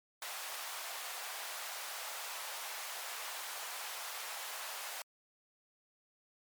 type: high-pass noise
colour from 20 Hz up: pink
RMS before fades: -43 dBFS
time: 0.22-5.02 s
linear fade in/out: 2 ms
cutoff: 680 Hz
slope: 24 dB/octave
effects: MP3 96 kbps